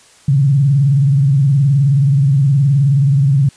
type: tone with vibrato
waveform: sine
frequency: 138.59 Hz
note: C#3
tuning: in tune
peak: -8 dBFS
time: 0.28-3.49 s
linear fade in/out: 5 ms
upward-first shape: sine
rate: 19 Hz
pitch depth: 130 cents each way
effects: white hiss -46 dBFS RMS until 3.56 s + resampled to 22050 Hz